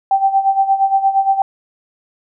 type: tone with tremolo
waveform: sine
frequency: 780 Hz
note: G5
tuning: 9 cents flat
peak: -8 dBFS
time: 0.11-1.42 s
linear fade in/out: 2 ms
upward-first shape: sine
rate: 8.6 Hz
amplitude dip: 75%
effects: none